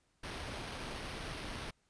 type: noise with sample-and-hold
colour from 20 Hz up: pink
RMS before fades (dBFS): -43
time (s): 0.23-1.71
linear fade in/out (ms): 10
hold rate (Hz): 7350
effects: pink hiss -75 dBFS RMS until 1.89 s + resampled to 22050 Hz